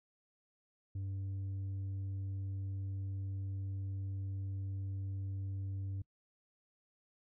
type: tone with tanh clipping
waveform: sine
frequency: 97.1 Hz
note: G2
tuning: 16 cents flat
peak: -38 dBFS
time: 0.95-6.02 s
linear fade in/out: 5 ms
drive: 4 dB
effects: noise-tail reverb RT60 0.1 s tail -25 dB re dry